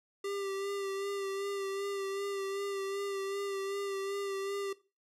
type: tone with vibrato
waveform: square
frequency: 395.2 Hz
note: G4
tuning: 14 cents sharp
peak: -35 dBFS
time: 0.24-4.73 s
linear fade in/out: 5 ms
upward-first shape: sine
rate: 2.6 Hz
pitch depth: 26 cents each way
effects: noise-tail reverb RT60 0.3 s tail -17 dB re dry + low-pass 11000 Hz 12 dB/octave